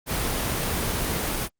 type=noise; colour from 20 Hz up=pink; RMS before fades=-26 dBFS; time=0.06-1.49 s; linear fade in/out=50 ms; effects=Opus 24 kbps